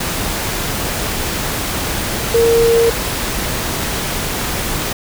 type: tone in noise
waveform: sine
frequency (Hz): 462.5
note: A#4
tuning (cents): -14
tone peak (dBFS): -9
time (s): 2.34-2.9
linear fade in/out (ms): 5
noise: pink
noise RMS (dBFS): -20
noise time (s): 0-4.93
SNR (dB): +8
effects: none